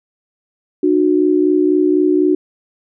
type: tone pair together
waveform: sine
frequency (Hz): 302.3 / 366.3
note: D#4 / F#4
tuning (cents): -50 / -17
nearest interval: minor third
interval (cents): 333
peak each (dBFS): -13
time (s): 0.83-2.35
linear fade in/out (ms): 5
effects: none